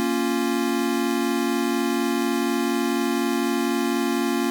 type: chord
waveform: square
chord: Bb minor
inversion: none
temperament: equal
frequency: 233.1 / 277.2 / 349.2 Hz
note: Bb3 / Db4 / F4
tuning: 0 / 0 / 0 cents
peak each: -26 dBFS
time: 0-4.5 s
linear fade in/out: 0 ms
effects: none